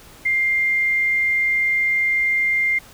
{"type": "tone", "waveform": "sine", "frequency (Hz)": 2100, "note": "C7", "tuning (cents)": 6, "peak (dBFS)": -16, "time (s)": [0.25, 2.79], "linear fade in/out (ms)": 10, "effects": ["pink hiss -45 dBFS RMS until 2.93 s"]}